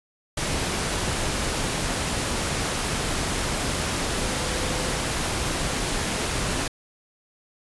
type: tone in noise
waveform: sine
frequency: 507 Hz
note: B4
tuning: 45 cents sharp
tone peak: -36 dBFS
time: 4.21-4.98 s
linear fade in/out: 5 ms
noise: pink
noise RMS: -26 dBFS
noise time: 0.37-6.68 s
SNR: -13 dB
effects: resampled to 24000 Hz